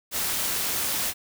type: noise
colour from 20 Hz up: white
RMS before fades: -27 dBFS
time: 0.11-1.14 s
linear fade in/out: 50 ms
effects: none